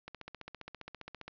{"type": "click train", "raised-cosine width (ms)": 0.3, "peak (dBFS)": -28, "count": 19, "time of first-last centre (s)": [0.08, 1.28], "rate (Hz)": 15, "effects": ["resampled to 16000 Hz"]}